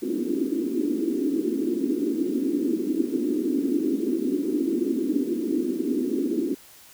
pink band-pass noise, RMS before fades -25 dBFS, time 0.02-6.55 s, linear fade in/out 10 ms, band 250 to 360 Hz, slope 48 dB/octave, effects white hiss -50 dBFS RMS until 6.93 s

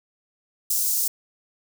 white high-pass noise, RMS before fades -23 dBFS, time 0.7-1.08 s, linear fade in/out 5 ms, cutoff 5600 Hz, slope 24 dB/octave, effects none

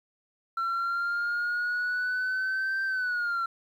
sine exponential two-way sweep, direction up then down, 1350 to 1568 to 1350 Hz, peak -24 dBFS, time 0.57-3.46 s, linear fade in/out 5 ms, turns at 2.84 s, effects tanh soft clip ceiling -25 dBFS + 10-bit

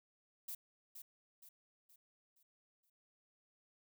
violet noise with echo, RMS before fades -45 dBFS, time 0.48-0.55 s, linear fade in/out 5 ms, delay 470 ms, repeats 5, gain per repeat -7 dB, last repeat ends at 2.9 s, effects none

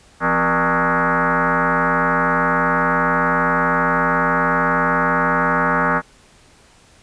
sine tone with frequency modulation, 170.2 Hz, F3, 44 cents flat, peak -14 dBFS, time 0.2-6.02 s, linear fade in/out 50 ms, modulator 214 Hz, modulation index 7.3, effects pink hiss -50 dBFS RMS until 7.02 s + resampled to 22050 Hz

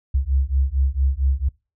sine beating tone pair, 65.41 / 69.81 Hz, C2 / C#2, 0 / +13 cents, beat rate 4.4 Hz, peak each -20 / -20 dBFS, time 0.14-1.49 s, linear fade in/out 10 ms, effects noise-tail reverb RT60 0.3 s tail -25 dB re dry

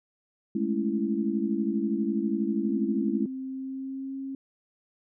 sine chord, A major seventh, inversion third, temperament equal with one note detuned, 207.7 / 220 / 277.2 / 333.3 Hz, G#3 / A3 / C#4 / E4, 0 / 0 / 0 / +19 cents, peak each -29 / -30 / -32 / -30 dBFS, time 0.55-3.26 s, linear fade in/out 5 ms
sine tone with pitch glide, 261.6 to 269.9 Hz, C4 to C#4, 0 to -46 cents, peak -32 dBFS, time 2.65-4.35 s, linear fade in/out 2 ms, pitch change +54 cents, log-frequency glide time 3.23-4.19 s
effects none

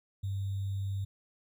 sine tone with sample-and-hold, 98 Hz, G2, in tune, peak -31 dBFS, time 0.23-1.05 s, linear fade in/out 10 ms, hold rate 3675 Hz, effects none

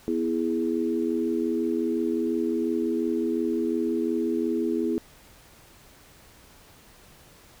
sine chord, E major, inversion second, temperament equal, 246.9 / 329.6 / 415.3 Hz, B3 / E4 / G#4, 0 / 0 / 0 cents, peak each -28 / -26 / -29 dBFS, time 0.08-4.98 s, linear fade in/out 0 ms, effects pink hiss -53 dBFS RMS until 7.6 s

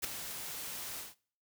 white noise with ADSR envelope, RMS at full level -31 dBFS, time 0.02-1.15 s, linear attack 26 ms, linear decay 3 ms, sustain -11 dB, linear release 170 ms, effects noise-tail reverb RT60 0.5 s tail -23 dB re dry

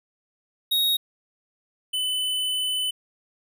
square tone pair in turn, 3762 / 3011 Hz, A#7 / F#7, +15 / +30 cents, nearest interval major third, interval 385 cents, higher first, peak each -20 / -24 dBFS, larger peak first, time 0.71-0.97 / 1.93-2.91 s, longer second, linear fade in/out 10 ms, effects none

